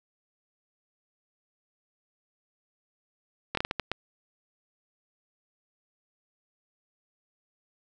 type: slowing click train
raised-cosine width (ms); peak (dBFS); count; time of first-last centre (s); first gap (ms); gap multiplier
0.3; -12; 7; 3.55-3.916; 23; 1.39
effects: none